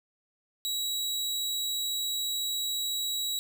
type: tone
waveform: sawtooth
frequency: 3882 Hz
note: B7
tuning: 31 cents flat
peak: -26 dBFS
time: 0.65-3.39 s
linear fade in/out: 0 ms
effects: none